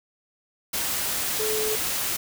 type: tone in noise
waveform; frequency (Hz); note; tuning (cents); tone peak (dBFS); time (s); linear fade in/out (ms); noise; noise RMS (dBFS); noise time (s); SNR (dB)
sine; 431.7; A4; -33; -26; 1.39-1.76; 10; white; -27; 0.73-2.17; -2
effects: none